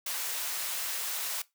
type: high-pass noise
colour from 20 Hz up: white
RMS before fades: -34 dBFS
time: 0.06-1.42 s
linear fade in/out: 5 ms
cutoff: 660 Hz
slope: 12 dB/octave
effects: noise-tail reverb RT60 0.2 s tail -20 dB re dry